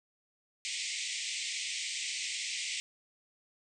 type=band-pass noise; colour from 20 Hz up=pink; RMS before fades=-37 dBFS; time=0.65-2.8 s; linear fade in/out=0 ms; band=2000 to 8600 Hz; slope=96 dB/octave; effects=none